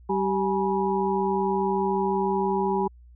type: harmonic tone with a mistuned harmonic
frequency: 193.9 Hz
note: G3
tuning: 19 cents flat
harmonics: 1 / 2 / 4 / 5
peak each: -28 / -25 / -28 / -29 dBFS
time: 0.09-2.88 s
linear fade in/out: 10 ms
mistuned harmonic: 4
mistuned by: +130 cents
effects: added 60 Hz sine -47 dBFS peak until 3.15 s